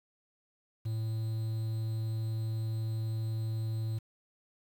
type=tone with quantisation; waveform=triangle; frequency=111 Hz; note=A2; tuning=16 cents sharp; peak=-29 dBFS; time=0.85-3.99 s; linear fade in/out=10 ms; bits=9; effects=none